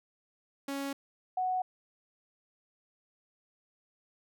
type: tone pair in turn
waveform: sawtooth / sine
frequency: 277.2 / 740 Hz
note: C#4 / F#5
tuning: 0 / 0 cents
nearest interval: octave + perfect fourth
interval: 1700 cents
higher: second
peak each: -30 / -28 dBFS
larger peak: second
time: 0.68-0.93 / 1.37-1.62 s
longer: neither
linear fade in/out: 5 ms
effects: none